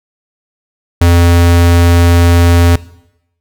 square tone, 86 Hz, F2, 26 cents flat, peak -5 dBFS, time 1.01-2.76 s, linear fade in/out 5 ms, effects noise-tail reverb RT60 0.8 s tail -19 dB re dry

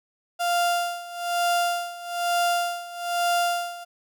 35% pulse tone with tremolo, 697 Hz, F5, 4 cents flat, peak -18 dBFS, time 0.39-3.85 s, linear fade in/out 20 ms, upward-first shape sine, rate 1.1 Hz, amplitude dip 85%, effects none

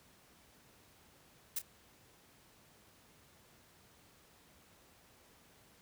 blue noise with echo, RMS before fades -36 dBFS, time 1.56-1.59 s, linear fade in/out 5 ms, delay 29 ms, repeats 1, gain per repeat -13 dB, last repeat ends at 1.619 s, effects pink hiss -64 dBFS RMS until 5.81 s + high-pass 60 Hz 12 dB/octave

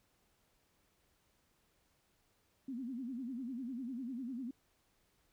sine tone with vibrato, 249.9 Hz, B3, 21 cents sharp, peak -39 dBFS, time 2.68-4.51 s, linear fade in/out 5 ms, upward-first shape sine, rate 10 Hz, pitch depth 160 cents each way, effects pink hiss -75 dBFS RMS until 5.32 s

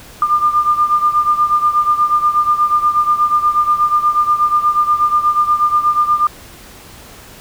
sine beating tone pair, 1200 / 1208.3 Hz, D6 / D6, +37 / +49 cents, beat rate 8.3 Hz, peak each -12 / -16 dBFS, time 0.22-6.27 s, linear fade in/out 2 ms, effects pink hiss -38 dBFS RMS until 7.4 s

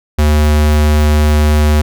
square tone, 75.3 Hz, D2, 44 cents sharp, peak -8 dBFS, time 0.18-1.82 s, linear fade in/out 10 ms, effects none

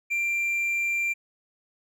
triangle tone, 2369 Hz, D7, 14 cents sharp, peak -22 dBFS, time 0.1-1.14 s, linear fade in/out 20 ms, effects none

